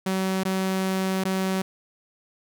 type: tone with dropouts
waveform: sawtooth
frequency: 189.5 Hz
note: F#3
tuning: 42 cents sharp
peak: -19 dBFS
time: 0.06-1.62 s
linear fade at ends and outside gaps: 5 ms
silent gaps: 0.435-0.451 / 1.239-1.251 s
effects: none